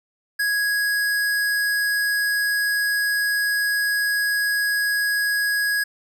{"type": "tone", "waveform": "square", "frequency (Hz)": 1661.2, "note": "G#6", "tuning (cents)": 0, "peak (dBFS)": -20, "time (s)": [0.39, 5.84], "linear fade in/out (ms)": 10, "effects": []}